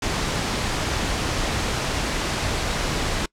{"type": "noise", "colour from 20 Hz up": "pink", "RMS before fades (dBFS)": -24, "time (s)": [0.02, 3.26], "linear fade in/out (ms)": 5, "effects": ["noise-tail reverb RT60 0.1 s tail -24 dB re dry", "low-pass 7000 Hz 12 dB/octave"]}